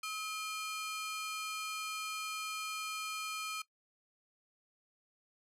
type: ring-modulated tone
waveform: sawtooth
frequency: 1849 Hz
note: A#6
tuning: 15 cents flat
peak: -31 dBFS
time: 0.03-3.62 s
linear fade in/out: 5 ms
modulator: 568 Hz
effects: noise-tail reverb RT60 0.1 s tail -20 dB re dry + low-pass 12000 Hz 12 dB/octave